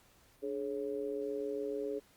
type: tone with amplitude modulation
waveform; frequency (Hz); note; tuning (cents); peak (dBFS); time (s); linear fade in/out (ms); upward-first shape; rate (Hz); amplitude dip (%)
sine; 422.1; G#4; +28; -30; 0.42-2; 20; sine; 127; 100
effects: pink hiss -65 dBFS RMS until 2.16 s + Opus 48 kbps